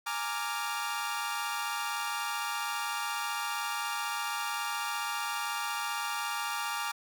sawtooth chord, Bb dominant seventh, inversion third, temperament equal with one note detuned, 830.6 / 926.4 / 1174.7 / 1396.9 Hz, Ab5 / Bb5 / D6 / F6, 0 / -11 / 0 / 0 cents, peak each -35 / -34 / -33 / -34 dBFS, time 0.06-6.92 s, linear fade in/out 10 ms, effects none

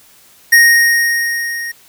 square tone with level ramp, 1864.7 Hz, A#6, in tune, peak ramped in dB -4 to -22 dBFS, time 0.52-1.72 s, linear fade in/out 10 ms, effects white hiss -46 dBFS RMS until 1.88 s

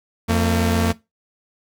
sawtooth tone pair together, 87.31 / 226.7 Hz, F2 / A#3, 0 / -48 cents, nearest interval octave + perfect fourth, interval 1652 cents, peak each -15 dBFS, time 0.28-0.93 s, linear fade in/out 20 ms, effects noise-tail reverb RT60 0.2 s tail -18 dB re dry

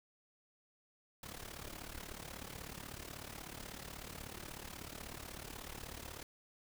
pink noise with amplitude modulation, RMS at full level -45 dBFS, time 1.23-6.23 s, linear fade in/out 2 ms, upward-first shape sine, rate 36.3 Hz, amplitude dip 80%, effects none

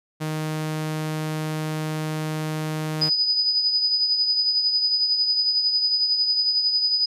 sawtooth tone, 155.56 Hz, D#3, in tune, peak -21 dBFS, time 0.2-3.1 s, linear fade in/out 20 ms
sine tone with tremolo, 4978 Hz, D#8, in tune, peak -16 dBFS, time 3.01-7.06 s, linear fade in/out 10 ms, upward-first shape triangle, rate 11 Hz, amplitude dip 55%
effects resampled to 32000 Hz

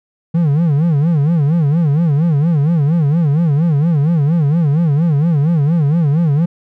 triangle tone with vibrato, 155.56 Hz, D#3, in tune, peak -8 dBFS, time 0.34-6.46 s, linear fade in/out 10 ms, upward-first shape sine, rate 4.3 Hz, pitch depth 190 cents each way, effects none

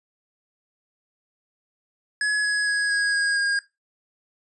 square tone with pitch steps, 1690 / 1676.4 / 1662.9 / 1649.5 / 1636.2 / 1623 Hz, G#6 / G#6 / G#6 / G#6 / G#6 / G#6, +30 / +16 / +2 / -12 / -26 / -40 cents, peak -21 dBFS, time 2.21-3.59 s, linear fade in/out 2 ms, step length 230 ms, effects noise-tail reverb RT60 0.2 s tail -17 dB re dry + resampled to 22050 Hz

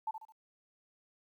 sine tone with echo, 880 Hz, A5, in tune, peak -32 dBFS, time 0.07-0.11 s, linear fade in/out 5 ms, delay 71 ms, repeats 3, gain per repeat -8 dB, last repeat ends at 0.323 s, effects 12-bit

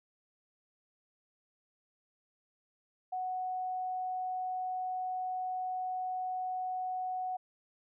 sine tone, 740 Hz, F#5, in tune, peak -33 dBFS, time 3.12-7.37 s, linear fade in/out 10 ms, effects none

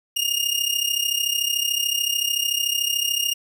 sawtooth tone with amplitude modulation, 2838 Hz, F7, 27 cents sharp, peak -14 dBFS, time 0.16-3.34 s, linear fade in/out 10 ms, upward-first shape sine, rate 33.6 Hz, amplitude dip 75%, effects none

